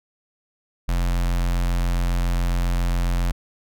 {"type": "tone with notch filter", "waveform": "square", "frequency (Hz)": 43.65, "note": "F1", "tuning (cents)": 0, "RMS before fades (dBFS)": -21, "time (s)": [0.88, 3.32], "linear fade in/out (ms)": 10, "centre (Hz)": 380, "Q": 1.6, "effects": []}